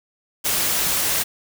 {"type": "noise", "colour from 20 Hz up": "white", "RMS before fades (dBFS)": -21, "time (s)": [0.44, 1.24], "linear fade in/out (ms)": 20, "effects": []}